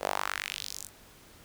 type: tone with high-pass filter sweep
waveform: sawtooth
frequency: 49 Hz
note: G1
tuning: in tune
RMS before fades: -35 dBFS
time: 0-0.9 s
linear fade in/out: 50 ms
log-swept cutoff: 520 to 9100 Hz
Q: 2.4
effects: pink hiss -55 dBFS RMS until 1.44 s